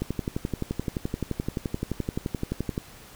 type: click train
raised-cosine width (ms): 3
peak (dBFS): -14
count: 33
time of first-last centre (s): 0.02-2.779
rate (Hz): 11.6
effects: pink hiss -48 dBFS RMS until 3.15 s